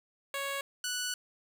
10% pulse tone pair in turn, 554.4 / 1480.1 Hz, C#5 / F#6, 0 / 0 cents, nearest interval octave + perfect fourth, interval 1700 cents, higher second, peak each -25 / -24 dBFS, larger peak second, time 0.34-0.61 / 0.84-1.14 s, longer second, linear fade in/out 2 ms, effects none

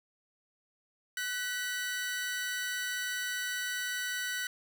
sawtooth tone pair together, 1498.3 / 1943 Hz, F#6 / B6, +21 / -29 cents, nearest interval major third, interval 450 cents, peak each -31 / -34 dBFS, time 1.17-4.47 s, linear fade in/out 2 ms, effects none

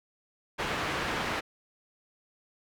white low-pass noise, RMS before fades -32 dBFS, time 0.58-1.41 s, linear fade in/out 20 ms, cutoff 2000 Hz, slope 12 dB/octave, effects none

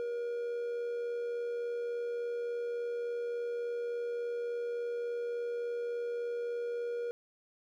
triangle tone with amplitude modulation, 475.9 Hz, A#4, 36 cents sharp, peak -30 dBFS, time 0-7.11 s, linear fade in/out 0 ms, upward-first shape sine, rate 83.5 Hz, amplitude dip 30%, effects none

